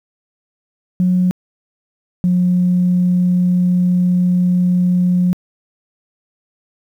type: tone pair in turn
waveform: sine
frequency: 181.6 / 179.41 Hz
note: F#3 / F3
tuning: -32 / +47 cents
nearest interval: unison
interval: 21 cents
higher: first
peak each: -10 dBFS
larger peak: neither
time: 1-1.31 / 2.24-5.33 s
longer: second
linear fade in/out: 0 ms
effects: tanh soft clip ceiling -6 dBFS + 8-bit